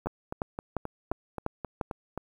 two click trains, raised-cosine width 1 ms, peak -15 / -20 dBFS, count 6 / 9, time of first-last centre 0.07-1.812 / 0.06-2.176 s, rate 2.87 / 3.78 Hz, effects 9-bit

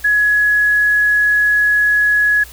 sine tone, 1683 Hz, G#6, 23 cents sharp, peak -10 dBFS, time 0.04-2.44 s, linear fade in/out 10 ms, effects added 60 Hz sine -38 dBFS peak until 2.52 s + white hiss -39 dBFS RMS until 2.52 s

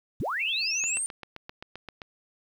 sine linear sweep, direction up, 44.09 to 9040 Hz, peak -27 dBFS, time 0.2-1.06 s, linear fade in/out 0 ms
sine tone with vibrato, 2637 Hz, E7, in tune, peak -30 dBFS, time 0.39-0.99 s, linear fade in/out 20 ms, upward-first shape triangle, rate 11 Hz, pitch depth 65 cents each way
click train, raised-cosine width 0.3 ms, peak -23 dBFS, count 10, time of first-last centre 0.84-2.018 s, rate 7.64 Hz
effects 9-bit

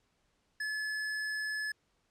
square tone, 1718 Hz, A6, 42 cents flat, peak -34 dBFS, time 0.6-1.72 s, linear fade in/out 5 ms, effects pink hiss -75 dBFS RMS until 2.1 s + low-pass 8000 Hz 12 dB/octave

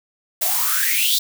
blue noise with high-pass filter sweep, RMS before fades -19 dBFS, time 0.41-1.19 s, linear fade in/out 10 ms, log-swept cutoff 610 to 4000 Hz, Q 9.5, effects none

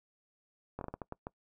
slowing click train, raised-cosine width 1 ms, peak -25 dBFS, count 8, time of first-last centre 0.79-1.269 s, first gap 22 ms, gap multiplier 1.37, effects noise-tail reverb RT60 0.1 s tail -23 dB re dry

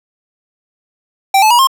square tone with pitch steps, 780 / 865.5 / 960.3 / 1065.5 Hz, G5 / A5 / B5 / C6, -9 / -29 / -49 / +31 cents, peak -7 dBFS, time 1.34-1.672 s, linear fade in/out 5 ms, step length 83 ms, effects none

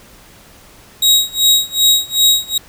sawtooth tone with tremolo, 3805 Hz, A#7, 35 cents sharp, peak -4 dBFS, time 1.02-2.58 s, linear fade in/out 5 ms, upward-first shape sine, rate 2.6 Hz, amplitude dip 95%, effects pink hiss -43 dBFS RMS until 2.68 s

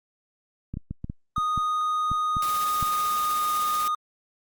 clicks, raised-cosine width 5 ms, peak -19 dBFS, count 10, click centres 0.74 / 0.771 / 0.91 / 1.044 / 1.099 / 1.381 / 1.577 / 2.116 / 2.368 / 2.827 s
triangle tone with pitch glide, 1240 to 1230 Hz, D#6 to D#6, -6 to -20 cents, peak -21 dBFS, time 1.36-3.95 s, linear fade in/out 5 ms, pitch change -14 cents, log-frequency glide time 2.32-3.42 s
white noise with tremolo, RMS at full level -34 dBFS, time 2.42-3.88 s, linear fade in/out 2 ms, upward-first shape sine, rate 16 Hz, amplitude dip 25%
effects Opus 48 kbps

